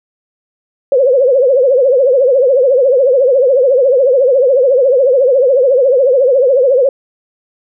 sine tone with vibrato, 523.3 Hz, C5, in tune, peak -6 dBFS, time 0.92-6.89 s, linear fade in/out 2 ms, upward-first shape triangle, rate 14 Hz, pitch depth 170 cents each way, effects none

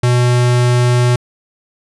square tone, 122.7 Hz, B2, 11 cents flat, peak -10 dBFS, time 0.03-1.16 s, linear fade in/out 5 ms, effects resampled to 24000 Hz

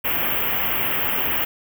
white band-stop noise, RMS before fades -22 dBFS, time 0.04-1.45 s, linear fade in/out 10 ms, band 3200 to 13000 Hz, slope 96 dB/octave, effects none

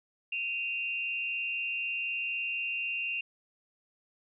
sine tone pair together, 2517 / 2761 Hz, D#7 / F7, +19 / -20 cents, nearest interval major second, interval 161 cents, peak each -36 / -32 dBFS, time 0.32-3.21 s, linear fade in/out 5 ms, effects none

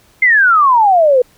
sine exponential sweep, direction down, 2121 to 484 Hz, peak -6 dBFS, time 0.22-1.22 s, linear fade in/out 5 ms, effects pink hiss -50 dBFS RMS until 1.37 s

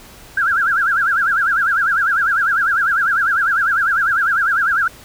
sine tone with vibrato, 1480 Hz, F#6, in tune, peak -13 dBFS, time 0.37-4.88 s, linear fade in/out 5 ms, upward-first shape sine, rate 10 Hz, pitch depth 200 cents each way, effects pink hiss -41 dBFS RMS until 5.04 s

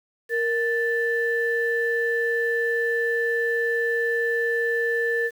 sine tone pair together, 466.2 / 1760 Hz, A#4 / A6, 0 / 0 cents, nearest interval octave + major seventh, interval 2300 cents, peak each -23 dBFS, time 0.29-5.31 s, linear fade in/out 50 ms, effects tanh soft clip ceiling -13 dBFS + 8-bit

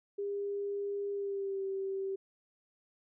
sine tone with pitch glide, 403 to 387.5 Hz, G4 to G4, +48 to -20 cents, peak -33 dBFS, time 0.18-2.16 s, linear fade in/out 10 ms, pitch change -68 cents, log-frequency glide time 1.12-1.64 s, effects none

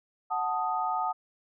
sine chord, D# diminished, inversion first, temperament equal, 740 / 880 / 1244.5 Hz, F#5 / A5 / D#6, 0 / 0 / 0 cents, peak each -31 dBFS, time 0.3-1.13 s, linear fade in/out 20 ms, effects none

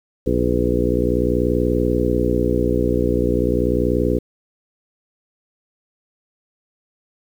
harmonic tone with a mistuned harmonic, 60.4 Hz, B1, 38 cents flat, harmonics 1 / 2 / 3 / 4 / 5 / 6 / 7 / 8, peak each -23 / -25 / -27 / -24 / -23 / -24 / -23 / -24 dBFS, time 0.26-4.19 s, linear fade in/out 10 ms, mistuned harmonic 8, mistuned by +55 cents, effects 8-bit

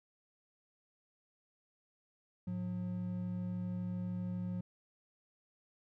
triangle tone pair together, 107.28 / 180 Hz, A2 / F#3, -43 / -47 cents, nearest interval major sixth, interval 896 cents, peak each -40 / -35 dBFS, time 2.47-4.61 s, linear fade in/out 5 ms, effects none

